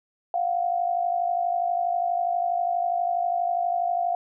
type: tone pair together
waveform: sine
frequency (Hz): 698.5 / 750.8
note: F5 / F#5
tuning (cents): 0 / +25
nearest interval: minor second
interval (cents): 125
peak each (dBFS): -23 / -28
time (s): 0.34-4.15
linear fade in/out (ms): 2
effects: none